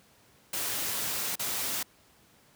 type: noise with dropouts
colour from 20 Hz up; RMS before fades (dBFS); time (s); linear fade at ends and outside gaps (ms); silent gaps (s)
white; -32; 0.53-1.83; 5; 1.356-1.394
effects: pink hiss -61 dBFS RMS until 2.55 s + high-pass 80 Hz 12 dB/octave